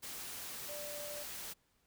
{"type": "tone in noise", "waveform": "sine", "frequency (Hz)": 588, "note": "D5", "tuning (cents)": 2, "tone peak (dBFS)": -45, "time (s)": [0.68, 1.24], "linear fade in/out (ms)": 20, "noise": "white", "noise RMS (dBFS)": -45, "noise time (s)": [0.02, 1.54], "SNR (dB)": -3, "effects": ["pink hiss -75 dBFS RMS until 1.86 s"]}